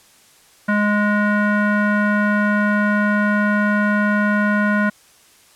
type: tone with low-pass filter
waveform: square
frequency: 207.7 Hz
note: G#3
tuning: in tune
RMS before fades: -17 dBFS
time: 0.68-4.9 s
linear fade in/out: 10 ms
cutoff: 1600 Hz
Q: 6.1
effects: white hiss -51 dBFS RMS until 5.55 s + low-pass 11000 Hz 12 dB/octave